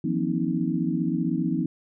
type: tone cluster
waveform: sine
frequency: 163.9 / 179.3 / 240.5 / 270.2 / 317.3 Hz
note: E3 / F3 / B3 / C#4 / D#4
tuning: -10 / +46 / -46 / -44 / +34 cents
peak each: -29 dBFS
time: 0.04-1.66 s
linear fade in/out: 5 ms
effects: none